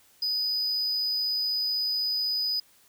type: tone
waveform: triangle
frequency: 4978 Hz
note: D#8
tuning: in tune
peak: -24 dBFS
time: 0.22-2.6 s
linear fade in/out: 5 ms
effects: white hiss -60 dBFS RMS until 2.88 s